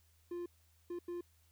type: tone bursts at uneven times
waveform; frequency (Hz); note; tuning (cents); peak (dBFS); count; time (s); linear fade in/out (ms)
triangle; 349.2; F4; 0; -37; 3; 0.31-0.46 / 0.9-0.99 / 1.08-1.21; 5
effects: added 81 Hz sine -68 dBFS peak until 1.51 s + white hiss -73 dBFS RMS until 1.51 s